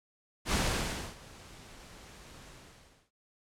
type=noise with ADSR envelope; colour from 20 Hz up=pink; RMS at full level=-28 dBFS; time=0.45-3.11 s; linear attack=75 ms; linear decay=620 ms; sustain=-23 dB; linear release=640 ms; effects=low-pass 9000 Hz 12 dB/octave